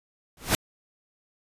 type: noise with exponential growth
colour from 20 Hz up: pink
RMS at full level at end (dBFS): -17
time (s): 0.37-0.55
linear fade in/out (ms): 1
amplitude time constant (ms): 37
effects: resampled to 32000 Hz